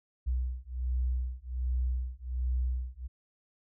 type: beating tone pair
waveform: sine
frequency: 61.9 / 63.2 Hz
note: B1 / B1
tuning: +5 / +41 cents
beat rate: 1.3 Hz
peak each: -32 / -32 dBFS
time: 0.26-3.08 s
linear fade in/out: 20 ms
effects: none